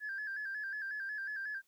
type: tone with vibrato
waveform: sine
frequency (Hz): 1645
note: G#6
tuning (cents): -17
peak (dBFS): -36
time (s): 0-1.62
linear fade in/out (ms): 50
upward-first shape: square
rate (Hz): 5.5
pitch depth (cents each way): 66
effects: tanh soft clip ceiling -33 dBFS + white hiss -75 dBFS RMS until 1.67 s